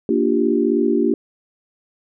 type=chord; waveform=sine; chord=G minor seventh; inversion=first; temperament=equal; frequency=233.1 / 293.7 / 349.2 / 392 Hz; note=Bb3 / D4 / F4 / G4; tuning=0 / 0 / 0 / 0 cents; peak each=-20 dBFS; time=0.09-1.14 s; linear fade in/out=2 ms; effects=none